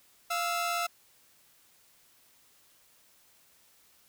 sawtooth tone pair together, 695 / 1312 Hz, F5 / E6, -9 / -9 cents, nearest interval major seventh, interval 1100 cents, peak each -28 dBFS, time 0.3-0.87 s, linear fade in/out 10 ms, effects white hiss -63 dBFS RMS until 4.08 s

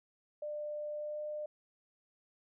sine tone with pitch glide, 597 to 601.8 Hz, D5 to D5, +28 to +42 cents, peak -37 dBFS, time 0.42-1.46 s, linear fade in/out 5 ms, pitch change +14 cents, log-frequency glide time 0.94-1.2 s, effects none

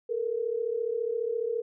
sine tone pair together, 439.9 / 474.5 Hz, A4 / A#4, 0 / +31 cents, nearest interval minor second, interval 131 cents, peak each -31 / -29 dBFS, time 0.09-1.62 s, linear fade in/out 10 ms, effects none

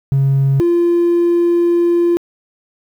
triangle tone pair in turn, 136.8 / 344.7 Hz, C#3 / F4, -23 / -23 cents, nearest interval octave + major third, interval 1600 cents, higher second, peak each -7 dBFS, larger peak neither, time 0.12-0.6 / 0.6-2.17 s, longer second, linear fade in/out 0 ms, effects tanh soft clip ceiling -6 dBFS + 8-bit

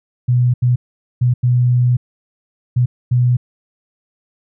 sine tone bursts at uneven times, 123.47 Hz, B2, in tune, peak -10 dBFS, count 6, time 0.28-0.54 / 0.62-0.76 / 1.21-1.34 / 1.43-1.97 / 2.76-2.86 / 3.11-3.37 s, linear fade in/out 10 ms, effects none

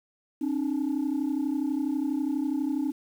sine tone pair together, 270.3 / 302.5 Hz, C#4 / D#4, -44 / -49 cents, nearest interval major second, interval 195 cents, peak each -26 dBFS, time 0.41-2.92 s, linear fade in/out 10 ms, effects tanh soft clip ceiling -22 dBFS + 9-bit

